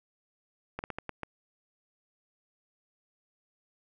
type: slowing click train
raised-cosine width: 0.5 ms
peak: -20 dBFS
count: 6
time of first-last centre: 0.79-1.233 s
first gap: 49 ms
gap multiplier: 1.3
effects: none